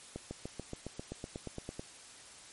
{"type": "accelerating click train", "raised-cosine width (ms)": 2, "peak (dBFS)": -26, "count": 14, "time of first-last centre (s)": [0.16, 1.795], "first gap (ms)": 150, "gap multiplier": 0.97, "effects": ["white hiss -53 dBFS RMS until 2.52 s", "MP3 48 kbps"]}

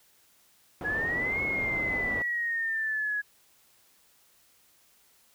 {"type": "low-pass noise", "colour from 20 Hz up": "white", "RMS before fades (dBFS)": -37, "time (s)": [0.81, 2.22], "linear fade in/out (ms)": 0, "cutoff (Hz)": 650, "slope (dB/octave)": 12}
{"type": "exponential two-way sweep", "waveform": "sine", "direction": "up then down", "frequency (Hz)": [1669, 2187, 1669], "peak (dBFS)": -27, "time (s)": [0.84, 3.22], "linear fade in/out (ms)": 20, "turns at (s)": 1.42}
{"effects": ["white hiss -63 dBFS RMS until 5.34 s"]}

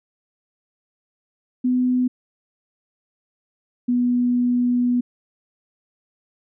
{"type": "tone pair in turn", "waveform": "sine", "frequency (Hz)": [251.1, 245.1], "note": ["B3", "B3"], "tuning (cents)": [29, -13], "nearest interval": "unison", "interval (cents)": 42, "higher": "first", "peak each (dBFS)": -16, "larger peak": "neither", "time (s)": [[1.64, 2.08], [3.88, 5.01]], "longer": "second", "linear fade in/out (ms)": 10, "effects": []}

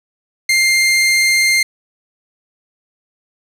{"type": "tone", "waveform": "sawtooth", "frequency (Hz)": 2105, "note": "C7", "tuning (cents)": 10, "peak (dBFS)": -7, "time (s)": [0.49, 1.63], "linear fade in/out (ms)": 5, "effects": ["low-pass 11000 Hz 12 dB/octave", "8-bit"]}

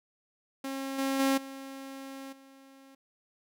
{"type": "tone with level steps", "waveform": "sawtooth", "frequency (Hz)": 270, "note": "C#4", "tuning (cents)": -45, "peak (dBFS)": [-30, -24, -20, -37, -49], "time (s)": [0.64, 2.95], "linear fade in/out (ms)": 5, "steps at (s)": [0.98, 1.19, 1.37, 2.32], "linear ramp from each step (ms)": 10, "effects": []}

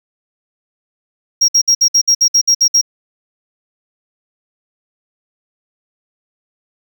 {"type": "tone bursts", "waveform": "triangle", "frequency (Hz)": 5610, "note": "F8", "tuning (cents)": 7, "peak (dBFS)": -6, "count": 11, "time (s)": [1.41, 2.814], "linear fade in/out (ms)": 10, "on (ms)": 74, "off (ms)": 59, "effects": []}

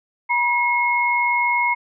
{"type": "tone pair together", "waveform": "sine", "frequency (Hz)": [963, 2164], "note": ["B5", "C#7"], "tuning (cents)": [-44, -42], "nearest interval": "octave + major second", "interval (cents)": 1402, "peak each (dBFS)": -19, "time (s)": [0.29, 1.75], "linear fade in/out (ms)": 20, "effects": []}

